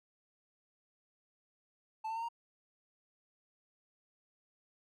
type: tone with pitch steps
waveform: triangle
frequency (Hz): 879 / 896.4 / 914.2 / 932.3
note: A5 / A5 / A#5 / A#5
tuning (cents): -2 / +32 / -34 / 0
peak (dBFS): -34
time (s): 2.04-2.288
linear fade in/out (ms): 10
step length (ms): 62
effects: none